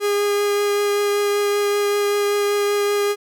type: tone with vibrato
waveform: 45% pulse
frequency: 409 Hz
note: G#4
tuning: 26 cents flat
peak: -17 dBFS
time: 0-3.16 s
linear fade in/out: 50 ms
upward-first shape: triangle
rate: 5.2 Hz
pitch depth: 10 cents each way
effects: none